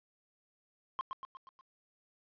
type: tone with echo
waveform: triangle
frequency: 1061 Hz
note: C6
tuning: 24 cents sharp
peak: -30 dBFS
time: 0.99-1.01 s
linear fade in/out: 0 ms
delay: 120 ms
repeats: 5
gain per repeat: -5 dB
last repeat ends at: 1.61 s
effects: resampled to 11025 Hz + 12-bit